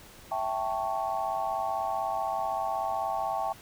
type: chord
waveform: sine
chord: A dominant seventh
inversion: second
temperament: equal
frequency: 659.3 / 784 / 880 / 1108.7 Hz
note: E5 / G5 / A5 / C#6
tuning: 0 / 0 / 0 / 0 cents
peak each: -34 / -31 / -34 / -36 dBFS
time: 0.31-3.53 s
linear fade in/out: 10 ms
effects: pink hiss -51 dBFS RMS until 3.61 s